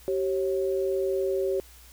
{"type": "tone pair together", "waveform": "sine", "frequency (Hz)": [384.9, 543.9], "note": ["G4", "C#5"], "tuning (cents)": [-32, -33], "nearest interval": "tritone", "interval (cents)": 599, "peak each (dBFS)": [-25, -29], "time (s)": [0.08, 1.6], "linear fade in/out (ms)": 0, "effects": ["added 60 Hz sine -51 dBFS peak until 1.92 s", "white hiss -53 dBFS RMS until 1.92 s"]}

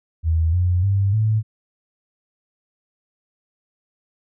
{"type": "tone with pitch steps", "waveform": "sine", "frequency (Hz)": [81.1, 89.47, 98.7, 108.88], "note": ["E2", "F2", "G2", "A2"], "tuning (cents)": [-28, 42, 12, -18], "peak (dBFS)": -15, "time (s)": [0.23, 1.43], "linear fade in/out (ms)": 50, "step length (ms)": 300, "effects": []}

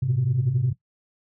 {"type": "tone cluster", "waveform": "sine", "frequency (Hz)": [106.2, 119.3, 130.2], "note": ["G#2", "A#2", "C3"], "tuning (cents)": [39, 41, -8], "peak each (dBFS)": [-27, -27, -20], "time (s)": [0.02, 0.73], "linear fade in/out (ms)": 10, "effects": ["noise-tail reverb RT60 0.1 s tail -17 dB re dry", "tanh soft clip ceiling -14 dBFS"]}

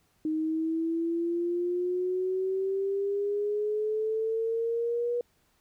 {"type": "exponential sweep", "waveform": "sine", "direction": "up", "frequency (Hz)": [310.6, 483.8], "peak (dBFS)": -26, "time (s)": [0.25, 5.21], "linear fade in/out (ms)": 2, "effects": ["pink hiss -69 dBFS RMS until 5.6 s"]}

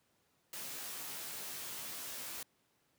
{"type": "noise with comb filter", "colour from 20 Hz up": "white", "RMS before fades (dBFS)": -44, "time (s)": [0.53, 2.43], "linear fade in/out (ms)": 2, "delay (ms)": 15, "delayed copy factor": 0.75, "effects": ["pink hiss -75 dBFS RMS until 2.98 s", "high-pass 100 Hz 12 dB/octave"]}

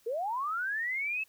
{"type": "linear sweep", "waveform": "sine", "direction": "up", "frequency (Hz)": [430, 2637], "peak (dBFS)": -30, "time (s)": [0.06, 1.24], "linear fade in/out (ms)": 10, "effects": ["white hiss -65 dBFS RMS until 1.28 s"]}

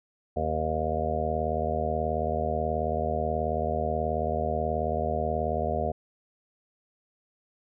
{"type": "harmonic tone", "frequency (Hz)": 78.5, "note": "D#2", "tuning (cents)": 16, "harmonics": [1, 2, 3, 5, 6, 7, 8, 9], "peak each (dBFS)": [-32, -37, -36, -36, -34, -36, -32, -31], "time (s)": [0.36, 5.92], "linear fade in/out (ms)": 10, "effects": []}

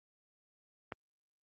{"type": "click", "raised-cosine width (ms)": 0.5, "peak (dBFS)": -23, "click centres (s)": 0.922, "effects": ["high-pass 100 Hz 12 dB/octave", "Opus 32 kbps"]}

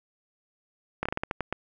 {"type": "slowing click train", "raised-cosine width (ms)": 0.5, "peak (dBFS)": -13, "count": 9, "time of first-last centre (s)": [1.03, 1.526], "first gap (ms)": 25, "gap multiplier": 1.25, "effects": []}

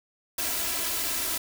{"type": "noise with comb filter", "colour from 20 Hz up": "white", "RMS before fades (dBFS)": -29, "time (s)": [0.38, 1.38], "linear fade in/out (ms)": 5, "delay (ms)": 3, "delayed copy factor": 0.65, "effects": []}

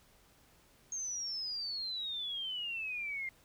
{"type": "exponential sweep", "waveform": "sine", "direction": "down", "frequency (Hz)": [6500, 2093], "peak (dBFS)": -36, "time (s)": [0.92, 3.29], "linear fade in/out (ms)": 2, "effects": ["pink hiss -65 dBFS RMS until 3.44 s"]}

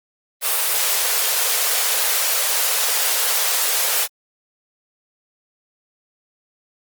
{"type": "high-pass noise", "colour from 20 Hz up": "white", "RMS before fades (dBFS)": -19, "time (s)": [0.41, 4.08], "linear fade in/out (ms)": 50, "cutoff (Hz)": 420, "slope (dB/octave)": 96, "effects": ["Opus 32 kbps"]}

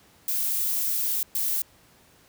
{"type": "noise bursts at uneven times", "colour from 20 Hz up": "violet", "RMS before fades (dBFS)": -26, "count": 2, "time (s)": [[0.28, 1.23], [1.35, 1.62]], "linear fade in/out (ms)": 2, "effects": ["pink hiss -57 dBFS RMS until 2.28 s", "high-pass 60 Hz 12 dB/octave"]}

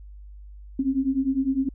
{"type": "beating tone pair", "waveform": "sine", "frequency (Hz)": [261.6, 271.5], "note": ["C4", "C#4"], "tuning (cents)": [0, -36], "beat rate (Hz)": 9.9, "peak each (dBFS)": [-25, -23], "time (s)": [0.79, 1.69], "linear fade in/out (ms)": 5, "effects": ["added 50 Hz sine -40 dBFS peak until 1.74 s"]}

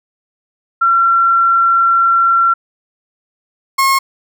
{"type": "tone pair in turn", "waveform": ["sine", "35% pulse"], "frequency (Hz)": [1362, 1081], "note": ["F6", "C#6"], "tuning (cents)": [-44, -44], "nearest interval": "major third", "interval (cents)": 400, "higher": "first", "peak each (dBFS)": -8, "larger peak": "neither", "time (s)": [[0.81, 2.54], [3.78, 3.99]], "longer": "first", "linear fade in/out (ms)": 10, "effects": []}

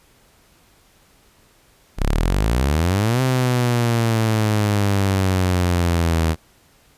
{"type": "exponential two-way sweep", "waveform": "sawtooth", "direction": "up then down", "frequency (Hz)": [30.87, 130.81, 79.7], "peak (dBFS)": -12, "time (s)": [1.97, 6.36], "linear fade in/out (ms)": 50, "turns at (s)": 3.21, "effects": ["pink hiss -55 dBFS RMS until 6.97 s", "resampled to 32000 Hz"]}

